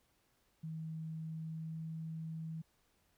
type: tone with pitch glide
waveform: sine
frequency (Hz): 159.7 to 160.9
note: D#3 to E3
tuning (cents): +45 to -42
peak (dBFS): -40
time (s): 0.63-2.62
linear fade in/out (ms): 10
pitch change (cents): +13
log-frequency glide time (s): 1.2-1.97
effects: pink hiss -75 dBFS RMS until 3.17 s